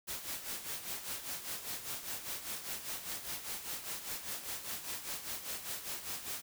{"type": "noise with tremolo", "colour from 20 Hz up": "white", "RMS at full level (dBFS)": -39, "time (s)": [0.07, 6.42], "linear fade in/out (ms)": 20, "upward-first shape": "sine", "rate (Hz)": 5, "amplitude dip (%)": 65, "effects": []}